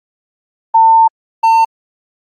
sine / triangle tone pair in turn, 899 / 902.1 Hz, A5 / A5, +37 / +43 cents, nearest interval unison, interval 6 cents, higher second, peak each -4 dBFS, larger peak neither, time 0.74-1.08 / 1.43-1.65 s, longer first, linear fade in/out 10 ms, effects Opus 32 kbps

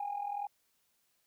sine tone with amplitude modulation, 815 Hz, G#5, 33 cents flat, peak -30 dBFS, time 0-0.47 s, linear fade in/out 5 ms, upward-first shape sine, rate 40.8 Hz, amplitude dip 75%, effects tanh soft clip ceiling -29 dBFS + white hiss -75 dBFS RMS until 1.26 s

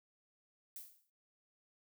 violet noise with exponential decay, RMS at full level -45 dBFS, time 0.76-1.1 s, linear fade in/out 2 ms, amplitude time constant 72 ms, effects noise-tail reverb RT60 0.1 s tail -19 dB re dry

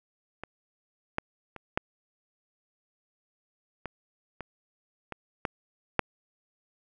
clicks, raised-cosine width 0.5 ms, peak -22 / -12 / -26 / -10 / -20 / -22 / -21 / -13 / -6 dBFS, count 9, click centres 0.436 / 1.184 / 1.563 / 1.775 / 3.857 / 4.407 / 5.123 / 5.452 / 5.993 s, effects none

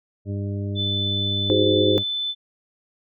harmonic tone, 100.3 Hz, G2, 40 cents sharp, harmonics 1 / 2 / 3 / 4 / 6, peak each -25 / -32 / -35 / -37 / -41 dBFS, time 0.25-2.04 s, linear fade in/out 50 ms
sine tone, 3515 Hz, A7, 2 cents flat, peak -23 dBFS, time 0.75-2.35 s, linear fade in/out 50 ms
sine chord, Ab dominant seventh, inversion second, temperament just, 311.5 / 373.8 / 415.3 / 519.1 Hz, Eb4 / Gb4 / Ab4 / C5, +2 / +18 / 0 / -14 cents, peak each -22 dBFS, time 1.5-1.98 s, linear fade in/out 0 ms
effects none

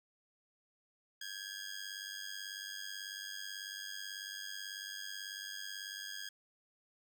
15% pulse ring-modulated tone, 1640 Hz, G#6, 22 cents flat, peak -33 dBFS, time 1.21-6.29 s, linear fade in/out 5 ms, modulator 49.1 Hz, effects none

